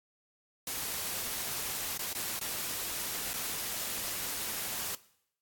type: noise with dropouts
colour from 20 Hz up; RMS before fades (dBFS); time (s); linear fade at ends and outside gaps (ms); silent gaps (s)
white; -36; 0.67-4.95; 1; 1.975-1.992 / 2.13-2.15 / 2.391-2.412 / 3.333-3.339
effects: noise-tail reverb RT60 0.7 s tail -19 dB re dry + AAC 64 kbps